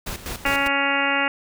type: noise with tremolo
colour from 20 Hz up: pink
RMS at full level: -30 dBFS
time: 0.06-0.68 s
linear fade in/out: 10 ms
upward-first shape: square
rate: 5 Hz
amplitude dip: 70%
type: harmonic tone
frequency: 278.8 Hz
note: C#4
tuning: 10 cents sharp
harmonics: 1 / 2 / 3 / 4 / 5 / 6 / 7 / 8 / 9 / 10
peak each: -29 / -29 / -27 / -30 / -26 / -29 / -26 / -29 / -29 / -27 dBFS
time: 0.45-1.28 s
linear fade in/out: 2 ms
effects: none